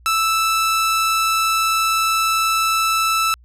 sawtooth tone, 1318.5 Hz, E6, in tune, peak -12 dBFS, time 0.06-3.34 s, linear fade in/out 0 ms, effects added 60 Hz sine -45 dBFS peak until 3.44 s + resampled to 32000 Hz

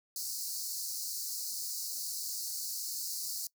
pink high-pass noise, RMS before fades -38 dBFS, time 0.16-3.47 s, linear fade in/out 2 ms, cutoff 4300 Hz, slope 96 dB/octave, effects noise-tail reverb RT60 0.1 s tail -22 dB re dry

